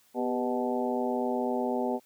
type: harmonic tone with a mistuned harmonic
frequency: 124 Hz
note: B2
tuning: 7 cents sharp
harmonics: 2 / 3 / 4 / 5 / 6 / 7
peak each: -31 / -33 / -34 / -35 / -36 / -36 dBFS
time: 0.14-2 s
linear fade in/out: 50 ms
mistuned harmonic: 3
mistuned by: +91 cents
effects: white hiss -64 dBFS RMS until 2.05 s + high-pass 60 Hz 12 dB/octave